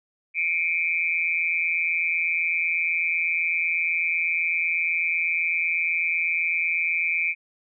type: tone with amplitude modulation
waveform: sine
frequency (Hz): 2349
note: D7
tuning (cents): 0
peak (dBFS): -17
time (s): 0.34-7.35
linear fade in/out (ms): 50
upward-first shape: sine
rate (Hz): 168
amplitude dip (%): 95
effects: none